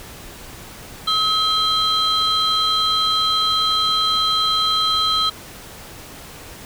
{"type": "tone cluster", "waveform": "sine", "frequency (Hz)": [1281, 3200, 4035], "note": ["E6", "G7", "B7"], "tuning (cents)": [-50, 35, 36], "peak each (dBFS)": -19, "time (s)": [1.07, 5.3], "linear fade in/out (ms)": 10, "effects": ["tanh soft clip ceiling -10 dBFS", "pink hiss -38 dBFS RMS until 6.65 s"]}